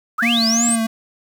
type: linear sweep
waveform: sine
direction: up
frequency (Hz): 1143 to 8800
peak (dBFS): -16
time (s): 0.18-0.76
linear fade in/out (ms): 10
type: tone with vibrato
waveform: square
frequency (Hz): 230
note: A#3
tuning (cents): -23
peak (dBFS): -18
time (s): 0.22-0.87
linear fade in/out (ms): 10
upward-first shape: triangle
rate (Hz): 2.9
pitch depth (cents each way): 54
effects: 7-bit